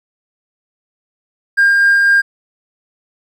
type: tone with tremolo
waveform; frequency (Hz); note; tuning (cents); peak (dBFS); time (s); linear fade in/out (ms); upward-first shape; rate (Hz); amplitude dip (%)
triangle; 1606; G6; +41; -4; 1.57-2.22; 20; sine; 4; 25
effects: tanh soft clip ceiling -3 dBFS